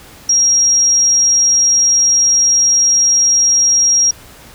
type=tone; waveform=sine; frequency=5630 Hz; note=F8; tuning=13 cents sharp; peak=-8 dBFS; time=0.29-4.11 s; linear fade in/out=5 ms; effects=pink hiss -39 dBFS RMS until 4.54 s